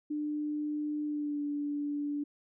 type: tone with pitch glide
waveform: sine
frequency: 298.7 to 290.7 Hz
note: D4 to D4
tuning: +29 to -18 cents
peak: -31 dBFS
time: 0.1-2.24 s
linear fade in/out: 10 ms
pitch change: -47 cents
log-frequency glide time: 1.05-1.42 s
effects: none